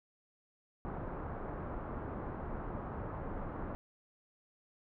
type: low-pass noise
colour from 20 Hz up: pink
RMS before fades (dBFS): -41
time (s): 0.85-3.75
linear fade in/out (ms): 0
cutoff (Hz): 1300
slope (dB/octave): 24
effects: none